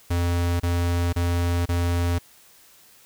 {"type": "tone bursts", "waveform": "square", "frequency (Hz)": 86.7, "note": "F2", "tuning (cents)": -12, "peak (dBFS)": -21, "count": 4, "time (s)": [0.1, 2.187], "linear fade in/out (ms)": 10, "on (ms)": 500, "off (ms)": 29, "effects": ["white hiss -53 dBFS RMS until 3.05 s"]}